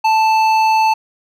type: tone with hard clipping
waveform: sine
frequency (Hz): 880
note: A5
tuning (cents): 0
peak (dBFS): -12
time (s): 0.04-0.94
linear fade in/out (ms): 10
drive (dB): 10
effects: none